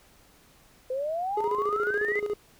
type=exponential sweep; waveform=sine; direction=up; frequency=503 to 2093 Hz; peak=-27 dBFS; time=0.9-2.2 s; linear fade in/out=5 ms
type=tone with tremolo; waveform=triangle; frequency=415.3 Hz; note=G#4; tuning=in tune; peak=-23 dBFS; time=1.37-2.34 s; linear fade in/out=5 ms; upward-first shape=square; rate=14 Hz; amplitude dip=65%
effects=pink hiss -58 dBFS RMS until 2.59 s